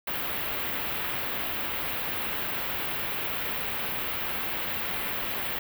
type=band-stop noise; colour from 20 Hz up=white; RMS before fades=-31 dBFS; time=0.07-5.59 s; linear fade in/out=5 ms; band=3200 to 16000 Hz; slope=24 dB/octave; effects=none